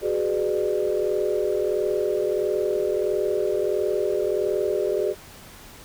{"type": "chord", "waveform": "sine", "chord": "G# half-diminished seventh", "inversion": "third", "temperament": "just", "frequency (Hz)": [373.8, 415.3, 498.4, 598], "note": ["F#4", "G#4", "B4", "D5"], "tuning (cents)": [18, 0, 16, 31], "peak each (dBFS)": [-25, -24, -30, -27], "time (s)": [0.01, 5.15], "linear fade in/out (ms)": 50, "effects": ["tanh soft clip ceiling -11 dBFS", "pink hiss -45 dBFS RMS until 5.84 s"]}